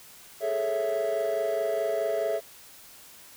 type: chord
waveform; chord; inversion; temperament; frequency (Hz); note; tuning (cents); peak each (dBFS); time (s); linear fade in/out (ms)
triangle; A major seventh; third; equal; 415.3 / 440 / 554.4 / 659.3; G#4 / A4 / C#5 / E5; 0 / 0 / 0 / 0; -30 / -30 / -30 / -25; 0.4-2.41; 50
effects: tanh soft clip ceiling -17 dBFS + white hiss -50 dBFS RMS until 3.36 s